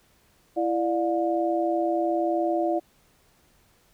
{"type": "tone cluster", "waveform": "sine", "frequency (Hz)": [334.8, 592, 713], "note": ["E4", "D5", "F5"], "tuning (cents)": [27, 14, 36], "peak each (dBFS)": [-25, -27, -27], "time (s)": [0.56, 2.8], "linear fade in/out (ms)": 20, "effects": ["pink hiss -62 dBFS RMS until 3.93 s"]}